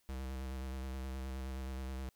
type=tone with vibrato; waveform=square; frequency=65.6 Hz; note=C2; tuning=5 cents sharp; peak=-40 dBFS; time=0.09-2.09 s; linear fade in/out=0 ms; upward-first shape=square; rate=9.5 Hz; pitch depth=26 cents each way; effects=white hiss -75 dBFS RMS until 2.15 s